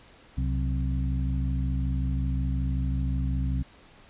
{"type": "harmonic tone with a mistuned harmonic", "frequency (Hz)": 65.41, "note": "C2", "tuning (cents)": 0, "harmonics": [1, 2, 3, 4], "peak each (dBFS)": [-26, -30, -36, -36], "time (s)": [0.37, 3.63], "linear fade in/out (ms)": 10, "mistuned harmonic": 3, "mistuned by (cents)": -110, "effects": ["pink hiss -54 dBFS RMS until 4.09 s", "resampled to 8000 Hz"]}